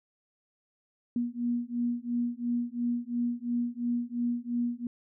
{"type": "beating tone pair", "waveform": "sine", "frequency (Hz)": [238.4, 241.3], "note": ["A#3", "B3"], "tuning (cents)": [39, -40], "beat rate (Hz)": 2.9, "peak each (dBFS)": -31, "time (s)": [1.16, 4.87], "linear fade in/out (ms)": 2, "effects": []}